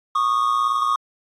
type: tone pair together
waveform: triangle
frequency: 1108.7 / 1226.1 Hz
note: C#6 / D#6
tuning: 0 / -26 cents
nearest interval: major second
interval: 174 cents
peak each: -18 dBFS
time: 0.15-0.96 s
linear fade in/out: 5 ms
effects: AAC 32 kbps